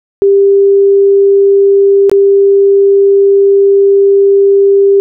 sine tone with dropouts, 396.5 Hz, G4, 20 cents sharp, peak -3 dBFS, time 0.22-5 s, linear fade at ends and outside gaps 0 ms, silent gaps 2.096-2.115 s, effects none

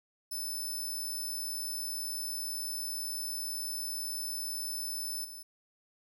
10% pulse tone with level steps, 5274 Hz, E8, in tune, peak -29 / -38 dBFS, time 0.31-5.43 s, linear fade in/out 10 ms, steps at 5.24 s, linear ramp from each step 10 ms, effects none

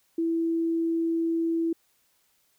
sine tone, 330.6 Hz, E4, 5 cents sharp, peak -23 dBFS, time 0.18-1.73 s, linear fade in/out 5 ms, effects white hiss -68 dBFS RMS until 2.58 s

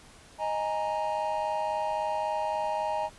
triangle chord, D# suspended fourth, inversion none, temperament just, 622.3 / 829.7 / 933.4 Hz, D#5 / G#5 / A#5, 0 / -2 / +2 cents, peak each -30 dBFS, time 0.38-3.1 s, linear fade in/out 50 ms, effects pink hiss -53 dBFS RMS until 3.18 s + resampled to 24000 Hz

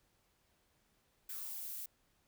violet noise with high-pass filter sweep, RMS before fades -44 dBFS, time 1.29-1.86 s, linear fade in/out 5 ms, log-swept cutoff 1600 to 270 Hz, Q 6.6, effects pink hiss -75 dBFS RMS until 2.27 s

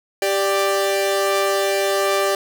sawtooth tone pair together, 393.1 / 589 Hz, G4 / D5, +5 / +5 cents, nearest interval perfect fifth, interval 700 cents, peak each -16 dBFS, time 0.22-2.35 s, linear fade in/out 2 ms, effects none

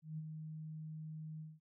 sine tone with ADSR envelope, 156.3 Hz, D#3, 8 cents sharp, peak -39 dBFS, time 0.02-1.6 s, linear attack 160 ms, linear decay 36 ms, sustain -5 dB, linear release 200 ms, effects none

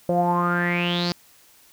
sawtooth tone with low-pass filter sweep, 174.61 Hz, F3, in tune, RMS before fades -22 dBFS, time 0.09-1.12 s, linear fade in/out 0 ms, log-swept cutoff 570 to 4900 Hz, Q 9.4, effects white hiss -54 dBFS RMS until 1.72 s

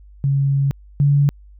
sine tone pair in turn, 138.59 / 142.57 Hz, C#3 / C#3, 0 / +49 cents, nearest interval unison, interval 49 cents, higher second, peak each -14 / -11 dBFS, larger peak second, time 0.24-0.71 / 1-1.29 s, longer first, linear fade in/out 0 ms, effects added 50 Hz sine -41 dBFS peak until 1.59 s

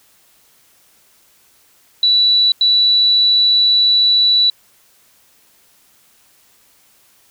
sine tone bursts at uneven times, 3947 Hz, B7, 2 cents flat, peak -9 dBFS, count 2, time 2.03-2.52 / 2.61-4.5 s, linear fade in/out 2 ms, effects white hiss -53 dBFS RMS until 7.3 s

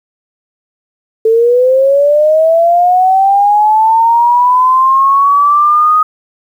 sine linear sweep, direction up, 440 to 1254 Hz, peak -5 dBFS, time 1.25-6.03 s, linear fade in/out 5 ms, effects 7-bit

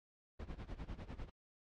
brown noise with tremolo, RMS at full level -44 dBFS, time 0.39-1.3 s, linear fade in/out 10 ms, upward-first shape sine, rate 10 Hz, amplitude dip 85%, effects low-pass 4000 Hz 12 dB/octave + AAC 64 kbps

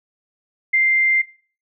sine tone, 2093 Hz, C7, in tune, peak -13 dBFS, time 0.73-1.22 s, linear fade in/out 10 ms, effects noise-tail reverb RT60 0.4 s tail -20 dB re dry

